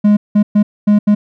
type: tone bursts at uneven times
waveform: triangle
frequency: 207.7 Hz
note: G#3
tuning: in tune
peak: -4 dBFS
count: 5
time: 0.04-0.17 / 0.35-0.43 / 0.55-0.63 / 0.87-0.99 / 1.07-1.15 s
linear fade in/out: 10 ms
effects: none